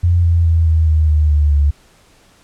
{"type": "tone with pitch steps", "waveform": "sine", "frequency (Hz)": [86.9, 84.62, 82.4, 80.24, 78.14, 76.09, 74.09, 72.15], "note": ["F2", "E2", "E2", "E2", "D#2", "D#2", "D2", "D2"], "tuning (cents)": [-8, 46, 0, -46, 8, -38, 16, -30], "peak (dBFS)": -9, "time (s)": [0.03, 1.71], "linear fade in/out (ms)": 10, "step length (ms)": 210, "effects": ["pink hiss -50 dBFS RMS until 2.43 s", "low-pass 10000 Hz 12 dB/octave"]}